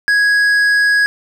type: tone with tanh clipping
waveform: sine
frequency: 1661.2 Hz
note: G#6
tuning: in tune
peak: -11 dBFS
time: 0.08-1.06 s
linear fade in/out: 0 ms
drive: 8 dB
effects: none